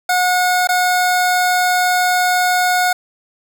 25% pulse tone with dropouts, 726 Hz, F#5, 33 cents flat, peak -9 dBFS, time 0.09-2.93 s, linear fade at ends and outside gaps 5 ms, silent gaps 0.673-0.689 s, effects none

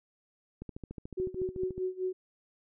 click train, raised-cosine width 3 ms, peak -28 dBFS, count 17, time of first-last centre 0.62-1.779 s, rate 13.8 Hz
sine tone with tremolo, 371 Hz, F#4, 5 cents sharp, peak -28 dBFS, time 1.17-2.13 s, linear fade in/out 10 ms, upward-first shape sine, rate 4.8 Hz, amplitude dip 90%
effects none

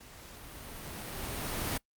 pink noise with level ramp, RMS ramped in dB -53 to -32 dBFS, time 0-1.78 s, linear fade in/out 10 ms, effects noise-tail reverb RT60 0.1 s tail -21 dB re dry + Opus 48 kbps

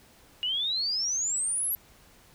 sine exponential sweep, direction up, 2858 to 11840 Hz, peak -26 dBFS, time 0.43-1.75 s, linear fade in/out 0 ms, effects pink hiss -57 dBFS RMS until 2.34 s

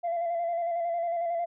sine tone with vibrato, 683 Hz, F5, 39 cents flat, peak -25 dBFS, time 0.03-1.46 s, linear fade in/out 20 ms, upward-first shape square, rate 11 Hz, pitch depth 30 cents each way, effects tanh soft clip ceiling -24 dBFS

